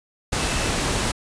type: tone in noise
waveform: sine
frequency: 2637 Hz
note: E7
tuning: in tune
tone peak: -34 dBFS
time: 0.39-0.7 s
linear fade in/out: 10 ms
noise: pink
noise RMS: -23 dBFS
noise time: 0.32-1.12 s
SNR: -14 dB
effects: resampled to 22050 Hz